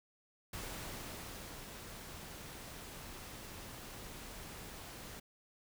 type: noise with ADSR envelope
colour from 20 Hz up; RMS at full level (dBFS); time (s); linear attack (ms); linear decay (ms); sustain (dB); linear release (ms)
pink; -44; 0.53-5.2; 5; 1100; -5; 9
effects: none